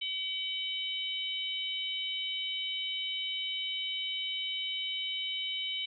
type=harmonic tone; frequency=760 Hz; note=F#5; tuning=46 cents sharp; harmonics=3 / 4 / 5; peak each=-40 / -34 / -39 dBFS; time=0.01-5.86 s; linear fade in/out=10 ms; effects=none